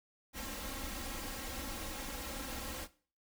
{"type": "noise with comb filter", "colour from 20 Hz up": "pink", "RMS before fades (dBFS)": -42, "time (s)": [0.33, 2.88], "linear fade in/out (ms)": 50, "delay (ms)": 3.7, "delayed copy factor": 0.9, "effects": ["noise-tail reverb RT60 0.4 s tail -17 dB re dry"]}